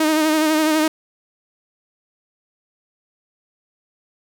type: tone with vibrato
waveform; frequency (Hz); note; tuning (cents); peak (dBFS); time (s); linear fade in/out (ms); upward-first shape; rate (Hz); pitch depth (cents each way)
sawtooth; 311.1; D#4; 0; -11; 0-0.88; 5; sine; 12; 37
effects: none